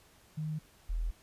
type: tone pair in turn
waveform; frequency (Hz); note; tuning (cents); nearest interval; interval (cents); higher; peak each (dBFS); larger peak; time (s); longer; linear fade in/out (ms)
sine; 154.8 / 41; D#3 / E1; -9 / -9; octave + major seventh; 2300; first; -33 / -30; second; 0.37-0.59 / 0.89-1.11; neither; 10
effects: pink hiss -62 dBFS RMS until 1.22 s + resampled to 32000 Hz